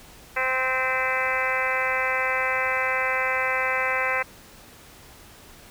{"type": "harmonic tone with a mistuned harmonic", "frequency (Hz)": 260, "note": "C4", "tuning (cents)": -11, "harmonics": [2, 3, 4, 5, 6, 7, 8, 9, 10], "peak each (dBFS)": [-30, -33, -30, -33, -29, -33, -27, -32, -33], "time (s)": [0.36, 4.23], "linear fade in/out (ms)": 10, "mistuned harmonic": 8, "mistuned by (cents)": -33, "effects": ["pink hiss -48 dBFS RMS until 5.7 s"]}